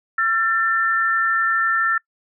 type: tone pair together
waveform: sine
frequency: 1356 / 1782.2 Hz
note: E6 / A6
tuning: +49 / +22 cents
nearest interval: perfect fourth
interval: 473 cents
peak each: -19 dBFS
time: 0.18-1.98 s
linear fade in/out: 5 ms
effects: noise-tail reverb RT60 0.1 s tail -26 dB re dry